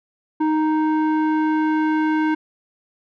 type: tone with low-pass filter sweep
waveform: square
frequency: 311.1 Hz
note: D#4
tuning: in tune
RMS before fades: -19 dBFS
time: 0.4-2.35 s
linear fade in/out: 10 ms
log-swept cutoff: 990 to 1700 Hz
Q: 1.4
effects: none